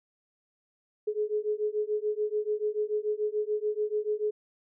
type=beating tone pair; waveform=sine; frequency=420 / 426.9 Hz; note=G#4 / G#4; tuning=+19 / +48 cents; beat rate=6.9 Hz; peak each=-30 dBFS; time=1.07-4.31 s; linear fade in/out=10 ms; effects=none